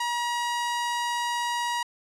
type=tone; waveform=sawtooth; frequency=956 Hz; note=A#5; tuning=43 cents sharp; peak=-22 dBFS; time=0-1.83 s; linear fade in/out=5 ms; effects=low-pass 9000 Hz 12 dB/octave